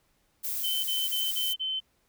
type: noise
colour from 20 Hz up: violet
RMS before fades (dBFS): -32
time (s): 0.43-1.54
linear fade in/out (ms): 20
type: tone bursts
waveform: sine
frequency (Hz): 3072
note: G7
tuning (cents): -36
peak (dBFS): -28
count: 5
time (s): 0.63-1.804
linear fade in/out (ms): 20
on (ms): 210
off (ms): 31
effects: pink hiss -70 dBFS RMS until 2.08 s